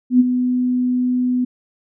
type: tone with ADSR envelope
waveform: sine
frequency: 249.9 Hz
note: B3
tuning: 21 cents sharp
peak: -6 dBFS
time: 0.1-1.45 s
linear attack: 98 ms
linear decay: 28 ms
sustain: -9 dB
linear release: 10 ms
effects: none